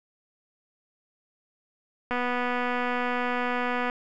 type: click train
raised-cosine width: 0.5 ms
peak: -14 dBFS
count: 441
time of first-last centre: 2.11-3.899 s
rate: 246 Hz
effects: none